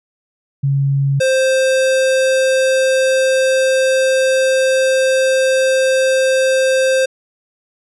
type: tone pair in turn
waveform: sine / square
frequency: 138.59 / 525.2 Hz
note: C#3 / C5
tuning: 0 / +6 cents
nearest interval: octave + major seventh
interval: 2306 cents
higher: second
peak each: -12 dBFS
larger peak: neither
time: 0.63-1.2 / 1.2-7.06 s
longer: second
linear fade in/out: 10 ms
effects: resampled to 24000 Hz